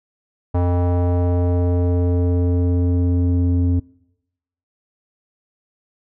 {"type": "tone with low-pass filter sweep", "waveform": "square", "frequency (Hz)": 88.3, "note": "F2", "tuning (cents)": 20, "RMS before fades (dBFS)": -17, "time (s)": [0.54, 3.8], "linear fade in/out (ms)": 10, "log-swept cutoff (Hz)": [820, 260], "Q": 1.7, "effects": ["noise-tail reverb RT60 0.9 s tail -25 dB re dry"]}